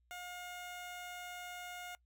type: tone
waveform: 15% pulse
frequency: 715 Hz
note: F5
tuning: 41 cents sharp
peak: -38 dBFS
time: 0.11-1.95 s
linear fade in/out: 0 ms
effects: noise-tail reverb RT60 0.1 s tail -23 dB re dry + added 60 Hz sine -70 dBFS peak until 2.05 s